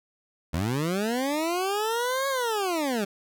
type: linear two-way sweep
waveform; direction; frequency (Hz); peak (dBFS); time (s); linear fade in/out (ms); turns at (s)
20% pulse; up then down; 74.4 to 554.4 to 191.9; -20; 0.53-3.05; 10; 2.28
effects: none